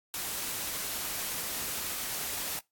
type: noise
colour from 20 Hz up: white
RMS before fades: -35 dBFS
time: 0.14-2.59 s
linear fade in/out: 0 ms
effects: noise-tail reverb RT60 0.2 s tail -23 dB re dry + AAC 64 kbps